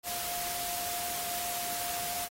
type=tone in noise; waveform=sine; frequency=705 Hz; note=F5; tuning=16 cents sharp; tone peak=-39 dBFS; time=0.03-2.29 s; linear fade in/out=50 ms; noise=white; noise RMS=-36 dBFS; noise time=0.03-2.29 s; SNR=-6 dB; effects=AAC 48 kbps